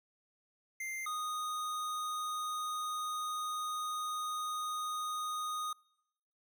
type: tone pair in turn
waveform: square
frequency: 2093 / 1239.1 Hz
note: C7 / D#6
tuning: 0 / -8 cents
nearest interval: major sixth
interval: 908 cents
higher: first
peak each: -38 / -36 dBFS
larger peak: second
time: 0.8-1.06 / 1.06-5.73 s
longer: second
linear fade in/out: 5 ms
effects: noise-tail reverb RT60 0.9 s tail -26 dB re dry